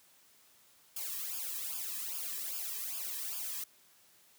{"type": "noise with flanger", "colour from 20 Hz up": "blue", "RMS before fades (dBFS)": -39, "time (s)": [0.96, 3.64], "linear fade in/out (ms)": 5, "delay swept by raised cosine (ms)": [0.5, 1.43], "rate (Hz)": 2.5, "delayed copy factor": -0.95, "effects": ["white hiss -64 dBFS RMS until 4.38 s", "high-pass 80 Hz 12 dB/octave"]}